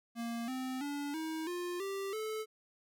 square tone with pitch steps, 233.1 / 258.6 / 287 / 318.4 / 353.3 / 392 / 435 Hz, A#3 / C4 / D4 / D#4 / F4 / G4 / A4, 0 / -20 / -40 / +40 / +20 / 0 / -20 cents, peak -37 dBFS, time 0.15-2.46 s, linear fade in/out 50 ms, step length 330 ms, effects none

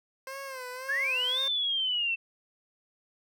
15% pulse tone with vibrato, 523.3 Hz, C5, in tune, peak -31 dBFS, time 0.27-1.48 s, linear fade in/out 2 ms, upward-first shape sine, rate 1.8 Hz, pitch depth 85 cents each way
sine linear two-way sweep, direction up then down, 1563 to 3670 to 2653 Hz, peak -26 dBFS, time 0.88-2.16 s, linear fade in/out 20 ms, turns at 1.4 s
effects none

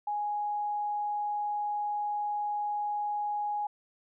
sine tone, 830.6 Hz, G#5, in tune, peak -29 dBFS, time 0.07-3.67 s, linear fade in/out 5 ms, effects none

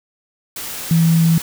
sine tone in noise, 164.7 Hz, E3, 1 cent flat, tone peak -10 dBFS, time 0.91-1.38 s, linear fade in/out 2 ms, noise white, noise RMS -28 dBFS, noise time 0.56-1.42 s, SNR +15 dB, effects none

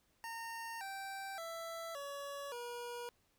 25% pulse tone with pitch steps, 917 / 780.1 / 663.6 / 564.5 / 480.2 Hz, A#5 / G5 / E5 / C#5 / B4, -29 / -9 / +11 / +31 / -49 cents, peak -39 dBFS, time 0.24-3.09 s, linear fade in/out 0 ms, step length 570 ms, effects pink hiss -75 dBFS RMS until 3.38 s

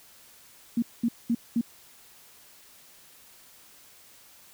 sine tone bursts, 234.2 Hz, A#3, 8 cents sharp, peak -21 dBFS, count 4, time 0.77-1.612 s, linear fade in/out 5 ms, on 53 ms, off 210 ms, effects white hiss -54 dBFS RMS until 4.53 s

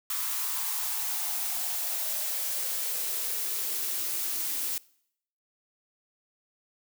blue noise with high-pass filter sweep, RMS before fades -31 dBFS, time 0.1-4.78 s, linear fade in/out 2 ms, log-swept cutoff 1100 to 270 Hz, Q 3.7, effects noise-tail reverb RT60 0.7 s tail -23 dB re dry

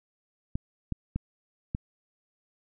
clicks, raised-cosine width 5 ms, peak -17 dBFS, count 4, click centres 0.555 / 0.923 / 1.16 / 1.749 s, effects none

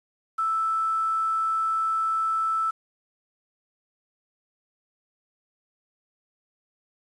sine tone with quantisation, 1318.5 Hz, E6, in tune, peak -22 dBFS, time 0.38-2.71 s, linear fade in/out 10 ms, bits 8, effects resampled to 24000 Hz

